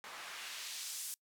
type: noise with band-pass filter sweep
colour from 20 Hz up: white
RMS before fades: -45 dBFS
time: 0.04-1.14 s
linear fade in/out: 0 ms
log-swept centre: 990 to 9500 Hz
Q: 0.86
effects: noise-tail reverb RT60 0.1 s tail -25 dB re dry

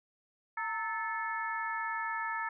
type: harmonic tone with a mistuned harmonic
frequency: 436.3 Hz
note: A4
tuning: 15 cents flat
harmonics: 2 / 3 / 4 / 5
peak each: -37 / -38 / -37 / -44 dBFS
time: 0.57-2.49 s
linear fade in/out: 5 ms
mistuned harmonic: 2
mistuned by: +81 cents
effects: none

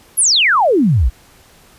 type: exponential sweep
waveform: sine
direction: down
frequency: 11860 to 49.61 Hz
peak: -9 dBFS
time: 0.17-1.1 s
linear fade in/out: 20 ms
effects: pink hiss -47 dBFS RMS until 1.78 s + resampled to 32000 Hz

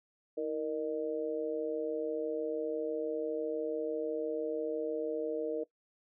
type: tone with amplitude modulation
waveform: sine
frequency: 466.2 Hz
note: A#4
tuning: in tune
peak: -27 dBFS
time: 0.37-5.64 s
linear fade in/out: 10 ms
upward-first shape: sine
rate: 146 Hz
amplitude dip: 100%
effects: noise-tail reverb RT60 0.1 s tail -19 dB re dry

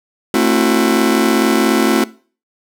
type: chord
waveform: 40% pulse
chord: F# half-diminished seventh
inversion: first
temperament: just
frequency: 222 / 266.4 / 333 / 370 Hz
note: A3 / C4 / E4 / F#4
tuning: +16 / +31 / +18 / 0 cents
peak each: -16 dBFS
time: 0.34-2.04 s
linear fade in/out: 2 ms
effects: noise-tail reverb RT60 0.4 s tail -20 dB re dry

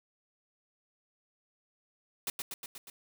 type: noise with echo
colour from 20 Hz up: white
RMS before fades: -34 dBFS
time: 2.27-2.3 s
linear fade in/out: 2 ms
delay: 120 ms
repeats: 5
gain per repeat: -3 dB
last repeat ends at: 2.9 s
effects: none

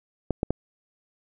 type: clicks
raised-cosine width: 2 ms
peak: -10 dBFS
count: 3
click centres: 0.307 / 0.431 / 0.506 s
effects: none

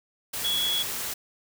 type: tone in noise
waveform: sine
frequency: 3359 Hz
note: G#7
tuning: 19 cents sharp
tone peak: -24 dBFS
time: 0.44-0.83 s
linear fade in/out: 10 ms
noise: white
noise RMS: -32 dBFS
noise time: 0.33-1.14 s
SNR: +5 dB
effects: none

